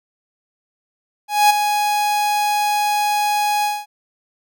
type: tone with ADSR envelope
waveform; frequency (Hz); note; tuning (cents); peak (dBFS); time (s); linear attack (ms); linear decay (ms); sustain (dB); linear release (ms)
45% pulse; 832; G#5; +3; -8; 1.28-3.86; 220; 12; -8; 220
effects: none